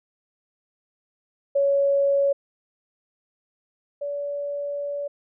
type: tone pair in turn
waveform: sine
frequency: 559 / 573.1 Hz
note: C#5 / D5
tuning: +14 / -42 cents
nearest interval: unison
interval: 44 cents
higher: second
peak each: -17 / -26 dBFS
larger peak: first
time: 1.55-2.33 / 4.01-5.08 s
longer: second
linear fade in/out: 10 ms
effects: none